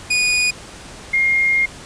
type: tone pair in turn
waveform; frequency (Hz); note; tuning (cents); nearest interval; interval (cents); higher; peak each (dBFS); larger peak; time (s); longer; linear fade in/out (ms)
sawtooth / sine; 2465 / 2130; D#7 / C7; -17 / +30; minor third; 253; first; -11 / -13; first; 0.1-0.51 / 1.13-1.66; second; 10
effects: pink hiss -37 dBFS RMS until 1.85 s + resampled to 22050 Hz